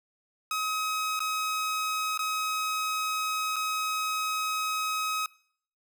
sawtooth tone with dropouts, 1270 Hz, D#6, 35 cents sharp, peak -24 dBFS, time 0.51-5.26 s, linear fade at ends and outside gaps 2 ms, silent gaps 1.193-1.203 / 2.176-2.191 / 3.56-3.564 s, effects noise-tail reverb RT60 0.6 s tail -23 dB re dry

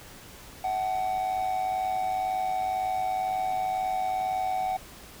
triangle tone with amplitude modulation, 750 Hz, F#5, 23 cents sharp, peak -21 dBFS, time 0.64-4.77 s, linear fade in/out 5 ms, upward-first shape sine, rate 102 Hz, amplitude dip 60%, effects pink hiss -47 dBFS RMS until 5.2 s

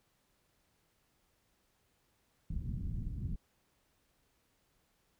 pink low-pass noise, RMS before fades -38 dBFS, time 2.5-3.36 s, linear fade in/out 5 ms, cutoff 200 Hz, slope 24 dB/octave, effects pink hiss -75 dBFS RMS until 5.19 s

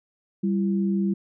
sine tone pair together, 196 / 338.2 Hz, G3 / E4, 0 / +44 cents, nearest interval major sixth, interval 944 cents, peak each -21 / -29 dBFS, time 0.43-1.14 s, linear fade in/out 10 ms, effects none

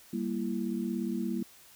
sine chord, E diminished, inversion first, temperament equal with one note detuned, 196 / 233.1 / 334.4 Hz, G3 / Bb3 / E4, 0 / 0 / +25 cents, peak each -34 / -33 / -36 dBFS, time 0.13-1.43 s, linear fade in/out 5 ms, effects white hiss -56 dBFS RMS until 1.75 s

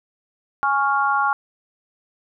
sine chord, Db major, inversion second, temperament equal, 830.6 / 1108.7 / 1396.9 Hz, Ab5 / Db6 / F6, 0 / 0 / 0 cents, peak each -21 dBFS, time 0.63-1.33 s, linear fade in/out 0 ms, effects none

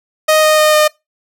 sawtooth tone with pitch steps, 622.3 / 618 / 613.7 / 609.5 Hz, D#5 / D#5 / D#5 / D#5, 0 / -12 / -24 / -36 cents, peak -4 dBFS, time 0.28-0.88 s, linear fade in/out 10 ms, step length 150 ms, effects noise-tail reverb RT60 0.2 s tail -23 dB re dry

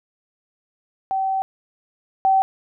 sine tone pair in turn, 769 / 769 Hz, G5 / G5, -33 / -33 cents, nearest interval unison, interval 0 cents, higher neither, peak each -19 / -13 dBFS, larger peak second, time 1.11-1.42 / 2.25-2.42 s, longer first, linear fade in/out 0 ms, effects none

